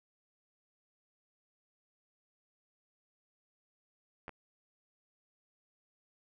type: clicks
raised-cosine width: 0.5 ms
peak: -28 / -30 dBFS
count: 2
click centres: 4.281 / 4.293 s
effects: none